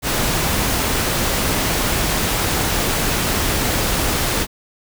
pink noise, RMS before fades -19 dBFS, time 0.02-4.47 s, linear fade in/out 50 ms, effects none

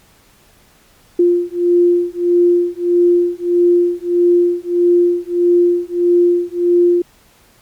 sine beating tone pair, 349.2 / 350.8 Hz, F4 / F4, 0 / +8 cents, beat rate 1.6 Hz, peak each -13 dBFS, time 1.19-7.02 s, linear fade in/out 5 ms, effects pink hiss -50 dBFS RMS until 7.61 s + MP3 96 kbps

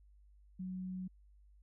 sine tone, 185 Hz, F#3, in tune, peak -39 dBFS, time 0.59-1.08 s, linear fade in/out 10 ms, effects added 50 Hz sine -60 dBFS peak until 1.62 s

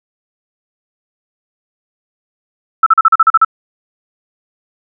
sine tone bursts, 1318.5 Hz, E6, in tune, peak -3 dBFS, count 9, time 2.83-3.448 s, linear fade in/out 5 ms, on 34 ms, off 39 ms, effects none

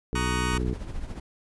harmonic tone, 61.74 Hz, B1, in tune, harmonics 1 / 2 / 3 / 4 / 5 / 6 / 7, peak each -29 / -32 / -34 / -35 / -36 / -37 / -37 dBFS, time 0.13-0.74 s, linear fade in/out 0 ms
25% pulse chord, D# minor seventh, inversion second, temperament just, 933.4 / 1120.1 / 1244.5 / 1493.4 Hz, A#5 / C#6 / D#6 / F#6, +2 / +18 / 0 / +16 cents, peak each -29 / -32 / -30 / -31 dBFS, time 0.15-0.58 s, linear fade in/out 5 ms
brown noise with tremolo, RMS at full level -32 dBFS, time 0.52-1.2 s, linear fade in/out 5 ms, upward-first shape triangle, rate 14 Hz, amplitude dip 65%
effects resampled to 24000 Hz

